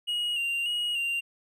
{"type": "tone with vibrato", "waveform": "triangle", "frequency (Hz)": 2834, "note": "F7", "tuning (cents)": 25, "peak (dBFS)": -25, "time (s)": [0.07, 1.21], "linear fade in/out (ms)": 20, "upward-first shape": "square", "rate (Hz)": 1.7, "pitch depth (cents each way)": 35, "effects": []}